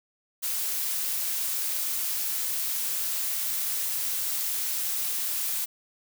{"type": "noise", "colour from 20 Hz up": "blue", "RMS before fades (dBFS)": -29, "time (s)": [0.42, 5.66], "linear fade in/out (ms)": 20, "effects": []}